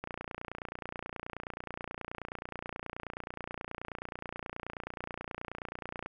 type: click train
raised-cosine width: 0.5 ms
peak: -23 dBFS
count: 178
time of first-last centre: 0.04-6.06 s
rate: 29.4 Hz
effects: none